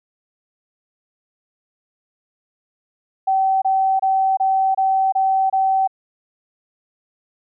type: tone bursts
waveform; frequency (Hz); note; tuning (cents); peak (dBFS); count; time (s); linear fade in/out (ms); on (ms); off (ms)
sine; 768; G5; -36; -14; 7; 3.27-5.876; 10; 350; 26
effects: none